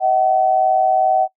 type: tone pair together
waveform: sine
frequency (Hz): 635 / 757.4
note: D#5 / F#5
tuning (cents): +35 / +40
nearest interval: minor third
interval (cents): 305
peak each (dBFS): -19 / -13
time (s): 0-1.28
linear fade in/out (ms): 50
effects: noise-tail reverb RT60 0.1 s tail -20 dB re dry